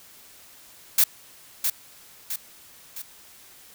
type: noise with echo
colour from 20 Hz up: blue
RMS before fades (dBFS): -17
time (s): 0.98-1.04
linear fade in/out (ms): 5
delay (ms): 660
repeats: 3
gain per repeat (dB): -6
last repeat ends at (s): 3.02
effects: white hiss -50 dBFS RMS until 3.74 s